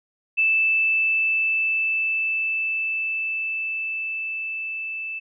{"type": "tone with level ramp", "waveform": "sine", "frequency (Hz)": 2637, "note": "E7", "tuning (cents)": 0, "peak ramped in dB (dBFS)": [-16, -28], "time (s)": [0.37, 5.2], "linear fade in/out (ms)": 20, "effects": []}